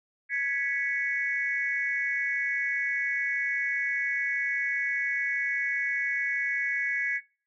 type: tone cluster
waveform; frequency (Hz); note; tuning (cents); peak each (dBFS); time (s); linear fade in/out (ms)
sine; 1666 / 1964 / 2217; G#6 / B6 / C#7; +5 / -10 / 0; -30; 0.29-7.21; 50
effects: noise-tail reverb RT60 0.4 s tail -21 dB re dry + tanh soft clip ceiling -16 dBFS